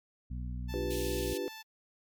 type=harmonic tone; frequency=61.3 Hz; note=B1; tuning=12 cents flat; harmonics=1 / 2 / 3 / 4; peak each=-36 / -42 / -46 / -48 dBFS; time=0.3-1.34 s; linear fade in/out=10 ms
type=tone; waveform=10% pulse; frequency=880 Hz; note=A5; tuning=in tune; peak=-36 dBFS; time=0.68-1.63 s; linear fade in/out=20 ms
type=chord; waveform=sine; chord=G dominant seventh; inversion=second; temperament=equal; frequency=293.7 / 349.2 / 392 / 493.9 Hz; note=D4 / F4 / G4 / B4; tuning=0 / 0 / 0 / 0 cents; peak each=-40 / -38 / -36 / -38 dBFS; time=0.74-1.48 s; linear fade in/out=0 ms
type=high-pass noise; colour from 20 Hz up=pink; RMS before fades=-43 dBFS; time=0.9-1.38 s; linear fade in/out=10 ms; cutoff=2500 Hz; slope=48 dB/octave
effects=MP3 96 kbps